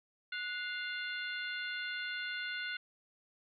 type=harmonic tone with a mistuned harmonic; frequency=699 Hz; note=F5; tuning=1 cent sharp; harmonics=2 / 3 / 4 / 5 / 6; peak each=-39 / -43 / -45 / -47 / -49 dBFS; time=0.32-2.77 s; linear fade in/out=5 ms; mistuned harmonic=2; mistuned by=+85 cents; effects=none